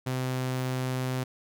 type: tone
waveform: sawtooth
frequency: 128.7 Hz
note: C3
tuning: 28 cents flat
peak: -24 dBFS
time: 0.06-1.24 s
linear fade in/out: 10 ms
effects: none